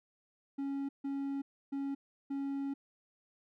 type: tone bursts at uneven times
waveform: triangle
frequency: 276.8 Hz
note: C#4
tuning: 2 cents flat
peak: -32 dBFS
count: 4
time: 0.58-0.89 / 1.04-1.42 / 1.72-1.95 / 2.3-2.74 s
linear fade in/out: 10 ms
effects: none